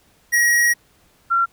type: tone pair in turn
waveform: square / sine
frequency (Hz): 1898 / 1368.6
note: A#6 / F6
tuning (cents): +31 / -35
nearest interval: tritone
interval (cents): 566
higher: first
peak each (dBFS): -14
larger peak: neither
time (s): 0.32-0.74 / 1.3-1.46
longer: first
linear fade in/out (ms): 20
effects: pink hiss -57 dBFS RMS until 1.52 s